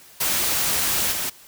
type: noise with level steps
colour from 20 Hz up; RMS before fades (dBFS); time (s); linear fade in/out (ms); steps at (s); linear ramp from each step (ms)
white; -22 / -26; 0.2-1.3; 10; 1.12; 2
effects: white hiss -48 dBFS RMS until 1.47 s